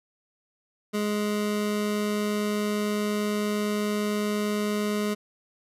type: tone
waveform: 25% pulse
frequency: 208.8 Hz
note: G#3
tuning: 10 cents sharp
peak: -21 dBFS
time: 0.93-5.15 s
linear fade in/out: 20 ms
effects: resampled to 32000 Hz